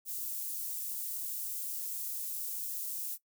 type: high-pass noise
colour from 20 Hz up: white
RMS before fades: -38 dBFS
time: 0.05-3.18 s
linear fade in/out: 50 ms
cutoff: 10000 Hz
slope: 12 dB/octave
effects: noise-tail reverb RT60 0.1 s tail -18 dB re dry